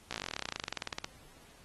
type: slowing click train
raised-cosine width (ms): 0.2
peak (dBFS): -18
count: 29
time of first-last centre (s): 0.11-1.044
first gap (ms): 16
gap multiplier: 1.05
effects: pink hiss -59 dBFS RMS until 1.64 s + AAC 32 kbps

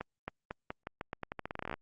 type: accelerating click train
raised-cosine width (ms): 0.5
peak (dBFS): -22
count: 21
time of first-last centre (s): 0.01-1.74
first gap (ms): 270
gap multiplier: 0.85
effects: Opus 32 kbps

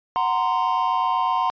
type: tone cluster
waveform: triangle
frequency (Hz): 742 / 931 / 1039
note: F#5 / A#5 / C6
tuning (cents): +5 / -2 / -12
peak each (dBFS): -23 / -21 / -20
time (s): 0.16-1.5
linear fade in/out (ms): 0
effects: tanh soft clip ceiling -8 dBFS + resampled to 11025 Hz

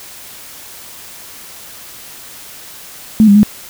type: tone with pitch steps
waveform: sine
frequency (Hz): 218 / 201.7 / 209.3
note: A3 / G3 / G#3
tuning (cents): -16 / +50 / +14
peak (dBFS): -3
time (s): 3.2-3.431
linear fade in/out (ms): 0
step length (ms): 77
effects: white hiss -34 dBFS RMS until 3.69 s

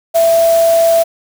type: tone in noise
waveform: sine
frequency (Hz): 665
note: E5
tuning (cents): +15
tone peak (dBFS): -7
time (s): 0.14-1.04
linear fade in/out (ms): 20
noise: white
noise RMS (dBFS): -24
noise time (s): 0.14-1.04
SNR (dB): +14
effects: none

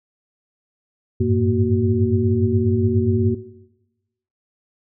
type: tone cluster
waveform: sine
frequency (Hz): 94.6 / 101.9 / 111.5 / 232.8 / 373.2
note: F#2 / G#2 / A2 / A#3 / F#4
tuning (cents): +39 / -32 / +23 / -2 / +15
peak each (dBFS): -21 / -23 / -23 / -21 / -21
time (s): 1.2-3.35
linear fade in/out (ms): 10
effects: noise-tail reverb RT60 1.0 s tail -17 dB re dry

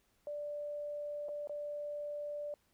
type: tone with dropouts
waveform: sine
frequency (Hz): 587.3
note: D5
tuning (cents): 0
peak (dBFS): -38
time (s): 0.27-2.54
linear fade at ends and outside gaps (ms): 1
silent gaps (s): 1.285-1.29 / 1.473-1.495
effects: pink hiss -74 dBFS RMS until 2.73 s

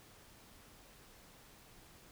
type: silence
effects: pink hiss -60 dBFS RMS until 2.11 s

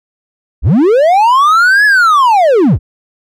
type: linear two-way sweep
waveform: triangle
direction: up then down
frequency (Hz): 37.18 to 1724 to 37.18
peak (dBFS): -3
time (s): 0.62-2.79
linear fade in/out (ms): 50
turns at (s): 1.85
effects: none

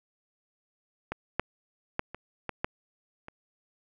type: clicks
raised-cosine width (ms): 0.5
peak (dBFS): -17 / -10 / -12 / -24 / -17 / -12 / -27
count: 7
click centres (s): 1.12 / 1.396 / 1.994 / 2.146 / 2.493 / 2.645 / 3.284
effects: none

